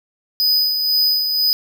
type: tone with tremolo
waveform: square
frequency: 4989 Hz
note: D#8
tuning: 4 cents sharp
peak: -13 dBFS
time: 0.4-1.53 s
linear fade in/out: 0 ms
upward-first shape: sine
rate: 2 Hz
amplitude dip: 45%
effects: none